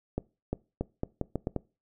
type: accelerating click train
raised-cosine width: 2 ms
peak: -16 dBFS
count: 8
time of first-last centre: 0.18-1.563 s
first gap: 350 ms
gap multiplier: 0.8
effects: noise-tail reverb RT60 0.3 s tail -22 dB re dry